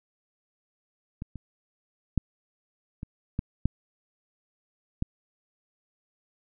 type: clicks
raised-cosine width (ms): 5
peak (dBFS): -22 / -26 / -10 / -23 / -15 / -10 / -14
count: 7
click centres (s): 1.221 / 1.357 / 2.177 / 3.031 / 3.391 / 3.656 / 5.024
effects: none